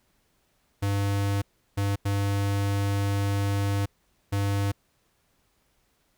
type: tone bursts at uneven times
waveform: square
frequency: 100 Hz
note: G2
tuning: 35 cents sharp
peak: -24 dBFS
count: 4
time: 0.82-1.42 / 1.77-1.96 / 2.05-3.86 / 4.32-4.72 s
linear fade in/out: 10 ms
effects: pink hiss -69 dBFS RMS until 6.17 s